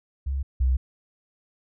sine tone pair in turn, 68.1 / 64.2 Hz, C#2 / C2, -30 / -32 cents, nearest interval minor second, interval 102 cents, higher first, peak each -24 / -18 dBFS, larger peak second, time 0.26-0.43 / 0.6-0.77 s, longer neither, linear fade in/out 10 ms, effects none

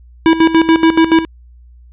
square tone with tremolo, 325.7 Hz, E4, 21 cents flat, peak -6 dBFS, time 0.26-1.25 s, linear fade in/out 0 ms, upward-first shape square, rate 7 Hz, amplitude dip 75%, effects added 60 Hz sine -38 dBFS peak until 1.92 s + resampled to 8000 Hz

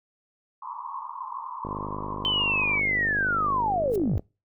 pink band-pass noise, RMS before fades -36 dBFS, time 0.62-2.8 s, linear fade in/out 5 ms, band 930 to 1100 Hz, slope 96 dB/octave
click train, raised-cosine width 2 ms, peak -21 dBFS, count 130, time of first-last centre 1.65-4.194 s, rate 50.7 Hz
sine linear sweep, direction down, 3096 to 63 Hz, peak -22 dBFS, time 2.25-4.18 s, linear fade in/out 0 ms
blue noise with exponential growth, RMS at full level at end -38 dBFS, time 3.88-3.96 s, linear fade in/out 5 ms, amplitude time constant 17 ms
effects noise-tail reverb RT60 0.3 s tail -25 dB re dry

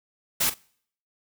white noise with echo, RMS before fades -23 dBFS, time 0.4-0.5 s, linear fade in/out 10 ms, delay 44 ms, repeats 1, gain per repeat -14 dB, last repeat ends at 0.544 s, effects noise-tail reverb RT60 0.6 s tail -25 dB re dry

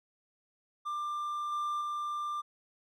triangle tone with level steps, 1189 Hz, D6, 21 cents sharp, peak -31 / -29 / -31 dBFS, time 0.85-2.42 s, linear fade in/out 20 ms, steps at 1.52 / 1.81 s, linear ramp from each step 2 ms, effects none

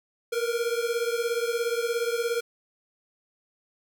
square beating tone pair, 463.5 / 480.5 Hz, A#4 / B4, -10 / -48 cents, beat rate 17 Hz, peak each -28 / -30 dBFS, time 0.32-2.41 s, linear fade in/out 10 ms, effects none

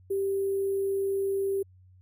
sine tone with sample-and-hold, 392 Hz, G4, in tune, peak -25 dBFS, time 0.1-1.63 s, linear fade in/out 10 ms, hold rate 11025 Hz, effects added 92 Hz sine -53 dBFS peak until 2.01 s

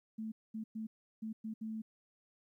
sine tone bursts at uneven times, 220 Hz, A3, in tune, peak -38 dBFS, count 6, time 0.18-0.32 / 0.54-0.64 / 0.75-0.87 / 1.22-1.33 / 1.44-1.54 / 1.61-1.82 s, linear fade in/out 10 ms, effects 13-bit

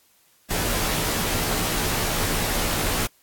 pink noise with comb filter, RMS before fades -24 dBFS, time 0.5-3.07 s, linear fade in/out 10 ms, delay 15 ms, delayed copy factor -1, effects white hiss -60 dBFS RMS until 3.22 s + AAC 64 kbps

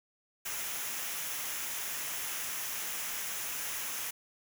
white noise with comb filter, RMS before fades -37 dBFS, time 0.45-4.11 s, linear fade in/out 10 ms, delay 0.23 ms, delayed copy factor -0.5, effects none

